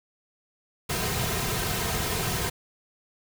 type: noise with comb filter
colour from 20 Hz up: pink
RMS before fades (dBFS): -28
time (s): 0.89-2.5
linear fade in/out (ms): 10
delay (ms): 3.5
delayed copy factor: -0.7
effects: none